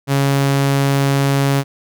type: tone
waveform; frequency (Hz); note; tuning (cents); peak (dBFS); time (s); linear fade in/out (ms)
sawtooth; 138.59; C#3; 0; -9; 0.07-1.64; 50
effects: none